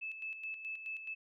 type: tone with tremolo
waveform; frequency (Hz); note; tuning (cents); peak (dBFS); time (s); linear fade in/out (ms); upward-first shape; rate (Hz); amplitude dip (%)
sine; 2616; E7; -14; -38; 0.01-1.15; 20; square; 4.7; 55
effects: none